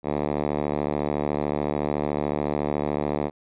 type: tone with band-pass filter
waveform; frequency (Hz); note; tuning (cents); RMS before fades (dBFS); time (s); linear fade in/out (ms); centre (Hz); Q
5% pulse; 73.8; D2; +9; -26; 0.03-3.31; 50; 340; 0.53
effects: resampled to 8000 Hz